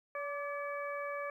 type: harmonic tone with a mistuned harmonic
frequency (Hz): 571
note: D5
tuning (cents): -49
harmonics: 1 / 2 / 3 / 4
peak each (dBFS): -39 / -41 / -45 / -46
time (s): 0.15-1.3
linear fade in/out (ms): 2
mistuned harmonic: 2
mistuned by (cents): +37
effects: 12-bit